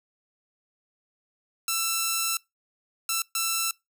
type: tone bursts at uneven times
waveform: 5% pulse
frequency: 1335 Hz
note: E6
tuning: 22 cents sharp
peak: -13 dBFS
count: 3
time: 1.68-2.37 / 3.09-3.22 / 3.35-3.71 s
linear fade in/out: 2 ms
effects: noise-tail reverb RT60 0.2 s tail -25 dB re dry